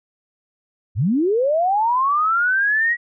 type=linear sweep; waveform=sine; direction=up; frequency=78.7 to 1931 Hz; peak=-15 dBFS; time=0.95-2.97 s; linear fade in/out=50 ms; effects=none